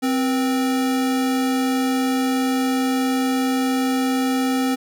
square tone pair together, 261.6 / 482.3 Hz, C4 / B4, 0 / -41 cents, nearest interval major seventh, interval 1059 cents, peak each -19 / -30 dBFS, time 0.02-4.76 s, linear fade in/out 20 ms, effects none

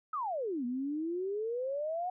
sine exponential two-way sweep, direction down then up, 1318.5 to 237.7 to 742 Hz, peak -32 dBFS, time 0.13-2.1 s, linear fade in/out 5 ms, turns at 0.65 s, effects none

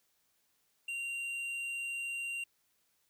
sine tone with hard clipping, 2767 Hz, F7, 17 cents flat, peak -37 dBFS, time 0.88-2.44 s, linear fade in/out 5 ms, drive 6 dB, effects white hiss -75 dBFS RMS until 3.09 s

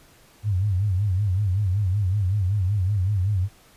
sine tone with vibrato, 97.5 Hz, G2, 9 cents flat, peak -19 dBFS, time 0.43-3.49 s, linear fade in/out 50 ms, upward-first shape sine, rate 5.3 Hz, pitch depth 150 cents each way, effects pink hiss -54 dBFS RMS until 3.76 s + resampled to 32000 Hz

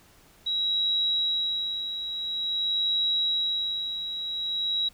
sine tone with tremolo, 3867 Hz, B7, 37 cents flat, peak -22 dBFS, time 0.46-4.89 s, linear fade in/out 10 ms, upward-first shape sine, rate 0.48 Hz, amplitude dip 60%, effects pink hiss -57 dBFS RMS until 4.93 s

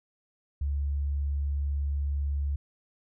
sine tone, 71 Hz, C#2, 42 cents sharp, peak -26 dBFS, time 0.61-2.56 s, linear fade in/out 5 ms, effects none

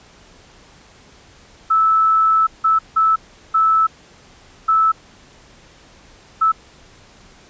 sine tone bursts at uneven times, 1310 Hz, E6, 11 cents flat, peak -11 dBFS, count 6, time 1.7-2.47 / 2.64-2.79 / 2.96-3.16 / 3.54-3.87 / 4.68-4.92 / 6.41-6.52 s, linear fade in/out 10 ms, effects pink hiss -47 dBFS RMS until 7.49 s + resampled to 16000 Hz

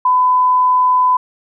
sine tone, 1005 Hz, B5, 30 cents sharp, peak -9 dBFS, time 0.05-1.17 s, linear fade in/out 5 ms, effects none

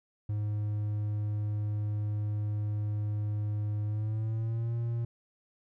triangle tone with pitch glide, 104.9 to 117.07 Hz, G#2 to A#2, +18 to +8 cents, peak -27 dBFS, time 0.29-5.05 s, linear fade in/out 5 ms, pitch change +190 cents, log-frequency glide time 3.85-4.75 s, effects none

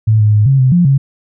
sine tone with pitch steps, 109.3 / 106 / 105.3 / 135.8 / 129.3 / 175.6 / 137.1 Hz, A2 / G#2 / G#2 / C#3 / C3 / F3 / C#3, -11 / +36 / +24 / -35 / -20 / +10 / -19 cents, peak -6 dBFS, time 0.07-0.98 s, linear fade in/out 10 ms, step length 130 ms, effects none

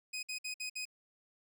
20% pulse tone bursts, 2505 Hz, D#7, 11 cents sharp, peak -33 dBFS, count 5, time 0.13-0.854 s, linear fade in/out 10 ms, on 100 ms, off 56 ms, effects none

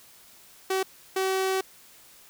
sawtooth tone bursts at uneven times, 380.5 Hz, F#4, 48 cents sharp, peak -20 dBFS, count 2, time 0.7-0.83 / 1.16-1.61 s, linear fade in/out 5 ms, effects white hiss -53 dBFS RMS until 2.29 s

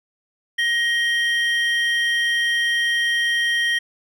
triangle tone pair together, 1882 / 3165 Hz, A#6 / G7, +16 / +16 cents, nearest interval major sixth, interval 900 cents, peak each -17 / -22 dBFS, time 0.58-3.79 s, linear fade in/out 10 ms, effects none

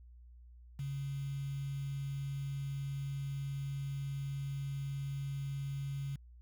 sine tone with quantisation, 138.59 Hz, C#3, in tune, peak -36 dBFS, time 0.79-6.16 s, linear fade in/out 5 ms, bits 9, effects added 60 Hz sine -53 dBFS peak until 6.41 s

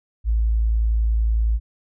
sine tone, 55.4 Hz, A1, 13 cents sharp, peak -16 dBFS, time 0.24-1.6 s, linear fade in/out 50 ms, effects none

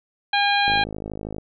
harmonic tone, 810 Hz, G#5, 43 cents flat, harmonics 1 / 2 / 3 / 4 / 5, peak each -20 / -23 / -25 / -26 / -27 dBFS, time 0.33-0.84 s, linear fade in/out 5 ms
click train, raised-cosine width 2 ms, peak -18 dBFS, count 38, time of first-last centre 0.68-1.383 s, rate 52.6 Hz
effects none

